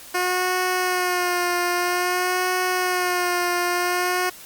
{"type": "tone with vibrato", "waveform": "10% pulse", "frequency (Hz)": 359.8, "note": "F#4", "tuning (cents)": -48, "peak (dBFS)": -12, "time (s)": [0.14, 4.3], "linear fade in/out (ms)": 10, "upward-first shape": "sine", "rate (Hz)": 0.51, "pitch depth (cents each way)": 33, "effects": ["white hiss -42 dBFS RMS until 4.45 s", "Opus 48 kbps"]}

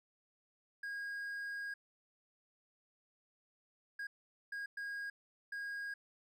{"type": "tone bursts at uneven times", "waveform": "triangle", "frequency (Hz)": 1634, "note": "G#6", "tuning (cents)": -29, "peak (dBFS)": -38, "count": 5, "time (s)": [[0.83, 1.74], [3.99, 4.07], [4.52, 4.66], [4.77, 5.1], [5.52, 5.94]], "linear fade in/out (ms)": 5, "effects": []}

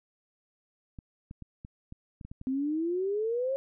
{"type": "clicks", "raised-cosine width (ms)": 5, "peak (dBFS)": -30, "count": 9, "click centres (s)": [0.988, 1.311, 1.423, 1.649, 1.924, 2.212, 2.25, 2.315, 2.414]}
{"type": "exponential sweep", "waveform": "sine", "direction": "up", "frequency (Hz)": [256.4, 550], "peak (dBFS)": -27, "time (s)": [2.47, 3.56], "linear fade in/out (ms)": 0}
{"effects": []}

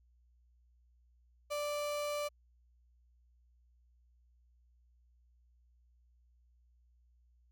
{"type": "tone", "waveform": "35% pulse", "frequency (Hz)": 587.3, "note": "D5", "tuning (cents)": 0, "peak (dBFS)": -33, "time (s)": [1.5, 2.29], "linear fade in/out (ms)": 20, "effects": ["added 60 Hz sine -65 dBFS peak until 7.51 s"]}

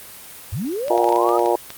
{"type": "linear sweep", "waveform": "sine", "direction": "up", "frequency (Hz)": [73.1, 1274], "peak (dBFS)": -22, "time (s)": [0.52, 1.38], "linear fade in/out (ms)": 10}
{"type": "clicks", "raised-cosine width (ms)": 0.2, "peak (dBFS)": -15, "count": 10, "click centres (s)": [0.882, 0.978, 1.043, 1.09, 1.125, 1.16, 1.291, 1.393, 1.46, 1.704]}
{"type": "harmonic tone", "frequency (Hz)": 118.2, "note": "A#2", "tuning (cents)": 24, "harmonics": [3, 4, 5, 6, 7, 8], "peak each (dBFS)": [-20, -21, -22, -23, -23, -24], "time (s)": [0.9, 1.56], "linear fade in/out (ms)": 5}
{"effects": ["white hiss -39 dBFS RMS until 1.77 s", "Opus 32 kbps"]}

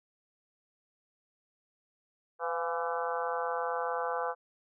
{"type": "harmonic tone with a mistuned harmonic", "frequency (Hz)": 167.7, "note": "E3", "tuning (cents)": 30, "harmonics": [3, 4, 5, 6, 7, 8, 9], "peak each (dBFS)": [-35, -38, -37, -39, -38, -41, -42], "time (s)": [2.39, 4.35], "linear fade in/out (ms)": 50, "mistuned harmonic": 4, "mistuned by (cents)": 54, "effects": []}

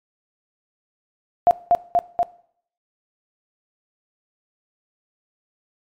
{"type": "tone with echo", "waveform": "sine", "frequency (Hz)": 698.5, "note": "F5", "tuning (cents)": 0, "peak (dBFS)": -9, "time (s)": [1.47, 1.51], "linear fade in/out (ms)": 0, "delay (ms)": 240, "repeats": 3, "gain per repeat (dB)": -2, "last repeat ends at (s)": 2.23, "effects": ["noise-tail reverb RT60 0.6 s tail -19 dB re dry", "MP3 64 kbps"]}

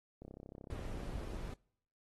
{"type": "click train", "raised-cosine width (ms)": 2, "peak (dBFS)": -36, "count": 38, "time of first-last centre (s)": [0.22, 1.334], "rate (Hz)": 33.2}
{"type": "noise", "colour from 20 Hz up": "brown", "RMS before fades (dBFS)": -43, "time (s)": [0.7, 1.54], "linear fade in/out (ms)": 5}
{"effects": ["noise-tail reverb RT60 0.7 s tail -26 dB re dry", "AAC 32 kbps"]}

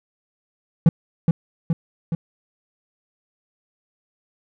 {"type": "tone with echo", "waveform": "triangle", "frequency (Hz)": 164.8, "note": "E3", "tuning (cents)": 0, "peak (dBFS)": -6, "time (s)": [0.86, 0.89], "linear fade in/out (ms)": 2, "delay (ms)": 420, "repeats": 3, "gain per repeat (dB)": -4, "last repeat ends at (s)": 2.15, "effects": []}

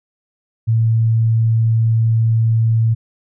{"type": "tone", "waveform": "sine", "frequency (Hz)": 113.1, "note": "A2", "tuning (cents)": 48, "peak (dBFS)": -11, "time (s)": [0.67, 2.95], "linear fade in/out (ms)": 20, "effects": []}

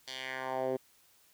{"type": "tone with band-pass filter sweep", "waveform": "10% pulse", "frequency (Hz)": 130.81, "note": "C3", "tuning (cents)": 0, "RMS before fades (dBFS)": -36, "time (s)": [0.07, 0.77], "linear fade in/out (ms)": 10, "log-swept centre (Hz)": [4500, 380], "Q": 2.1, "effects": ["white hiss -65 dBFS RMS until 1.33 s"]}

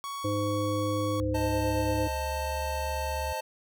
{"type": "tone", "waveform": "45% pulse", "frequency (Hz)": 1118, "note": "C#6", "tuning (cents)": 14, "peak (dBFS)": -34, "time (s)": [0.04, 1.2], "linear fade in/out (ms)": 0}
{"type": "harmonic tone", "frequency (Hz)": 102.9, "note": "G#2", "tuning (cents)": -16, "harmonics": [1, 3, 5], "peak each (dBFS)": [-31, -31, -31], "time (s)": [0.24, 2.08], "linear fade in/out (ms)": 10}
{"type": "tone with pitch glide", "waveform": "sine", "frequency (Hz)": [69.6, 70.78], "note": ["C#2", "C#2"], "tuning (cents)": [8, 37], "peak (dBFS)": -33, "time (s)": [1.2, 3.33], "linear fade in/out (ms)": 5, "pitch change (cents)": 29, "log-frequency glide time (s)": [2.18, 2.62]}
{"type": "chord", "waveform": "square", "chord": "A diminished", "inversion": "first", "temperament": "equal with one note detuned", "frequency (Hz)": [523.3, 622.3, 885.1], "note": ["C5", "Eb5", "A5"], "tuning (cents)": [0, 0, 10], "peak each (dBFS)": [-38, -37, -34], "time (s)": [1.34, 3.41], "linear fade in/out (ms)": 10}
{"effects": []}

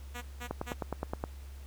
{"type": "tone bursts", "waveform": "5% pulse", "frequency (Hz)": 242.4, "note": "B3", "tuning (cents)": -32, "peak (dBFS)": -28, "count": 3, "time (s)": [0.14, 0.74], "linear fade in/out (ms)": 20, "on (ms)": 80, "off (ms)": 180}
{"type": "click train", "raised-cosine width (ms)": 1, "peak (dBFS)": -19, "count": 8, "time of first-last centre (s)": [0.51, 1.239], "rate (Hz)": 9.6}
{"effects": ["added 68 Hz sine -43 dBFS peak until 1.66 s", "pink hiss -58 dBFS RMS until 1.66 s"]}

